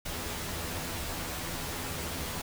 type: noise with comb filter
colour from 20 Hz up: pink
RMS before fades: -36 dBFS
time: 0.05-2.42 s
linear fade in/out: 10 ms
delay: 12 ms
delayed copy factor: +0.7
effects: none